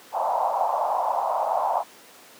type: band-pass noise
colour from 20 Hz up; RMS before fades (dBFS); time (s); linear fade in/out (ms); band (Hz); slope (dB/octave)
white; -24; 0.12-1.84; 50; 620 to 970; 48
effects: pink hiss -48 dBFS RMS until 2.39 s + high-pass 300 Hz 12 dB/octave